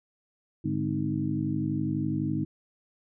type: harmonic tone with a mistuned harmonic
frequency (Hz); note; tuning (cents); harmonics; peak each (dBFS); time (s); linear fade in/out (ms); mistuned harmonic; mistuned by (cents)
51.91; G#1; 0; 2 / 3 / 4 / 5 / 6; -35 / -31 / -34 / -33 / -31; 0.64-2.45; 10; 3; -88
effects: none